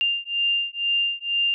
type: beating tone pair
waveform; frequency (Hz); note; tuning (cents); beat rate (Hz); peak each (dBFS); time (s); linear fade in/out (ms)
sine; 2794 / 2796.1; F7 / F7; 0 / +1; 2.1; -24; 0.01-1.54; 0
effects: none